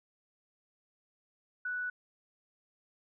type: tone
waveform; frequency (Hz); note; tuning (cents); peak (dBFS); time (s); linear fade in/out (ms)
sine; 1480; F#6; 0; -33; 1.65-1.9; 5
effects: none